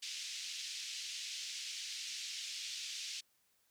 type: band-pass noise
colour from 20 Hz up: white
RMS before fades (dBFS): -44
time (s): 0.02-3.21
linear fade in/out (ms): 10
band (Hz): 2500 to 6200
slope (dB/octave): 24
effects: white hiss -75 dBFS RMS until 3.7 s